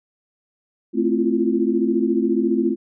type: chord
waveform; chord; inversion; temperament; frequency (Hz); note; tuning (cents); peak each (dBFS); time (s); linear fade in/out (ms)
sine; F major seventh; first; equal with one note detuned; 220 / 261.6 / 334.8 / 349.2; A3 / C4 / E4 / F4; 0 / 0 / +27 / 0; -22; 0.93-2.76; 50
effects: none